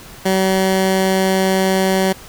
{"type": "tone", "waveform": "15% pulse", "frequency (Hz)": 190, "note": "F#3", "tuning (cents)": 46, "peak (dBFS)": -7, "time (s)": [0.25, 2.13], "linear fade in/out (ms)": 10, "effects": ["pink hiss -38 dBFS RMS until 2.28 s"]}